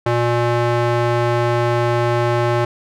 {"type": "tone with band-pass filter", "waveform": "square", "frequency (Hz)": 119.4, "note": "A#2", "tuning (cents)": 42, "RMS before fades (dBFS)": -17, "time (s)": [0.06, 2.65], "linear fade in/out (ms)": 5, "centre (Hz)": 750, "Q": 0.62, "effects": []}